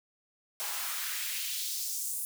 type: noise with high-pass filter sweep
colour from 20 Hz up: white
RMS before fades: -35 dBFS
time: 0.6-2.25 s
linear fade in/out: 0 ms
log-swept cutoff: 690 to 10000 Hz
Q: 1.5
effects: none